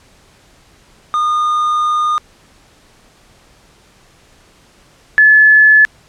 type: tone pair in turn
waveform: triangle / sine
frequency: 1221 / 1723.6 Hz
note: D#6 / A6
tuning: -33 / -36 cents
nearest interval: tritone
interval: 597 cents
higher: second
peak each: -10 / -4 dBFS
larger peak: second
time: 1.14-2.18 / 5.18-5.85 s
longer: first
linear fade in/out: 0 ms
effects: pink hiss -48 dBFS RMS until 6.08 s + low-pass 9000 Hz 12 dB/octave